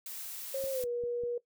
blue noise, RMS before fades -42 dBFS, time 0.06-0.84 s, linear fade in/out 2 ms
sine tone with pitch glide, 539 to 480.2 Hz, C#5 to B4, -49 to -49 cents, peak -31 dBFS, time 0.54-1.38 s, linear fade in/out 5 ms, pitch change -200 cents, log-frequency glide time 0.72-0.87 s
click train, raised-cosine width 3 ms, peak -37 dBFS, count 4, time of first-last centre 0.64-1.236 s, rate 5.03 Hz
effects noise-tail reverb RT60 0.1 s tail -18 dB re dry

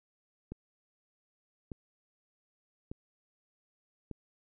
click train, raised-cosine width 3 ms, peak -27 dBFS, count 4, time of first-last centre 0.52-4.113 s, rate 0.835 Hz, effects none

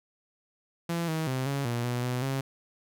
sawtooth tone with pitch steps, 169.2 / 159.4 / 130.1 / 139.3 / 119.3 / 122.4 / 124.9 / 134.9 Hz, E3 / D#3 / C3 / C#3 / A#2 / B2 / B2 / C#3, +45 / +42 / -9 / +9 / +41 / -15 / +20 / -47 cents, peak -24 dBFS, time 0.89-2.41 s, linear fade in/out 5 ms, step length 190 ms, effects none

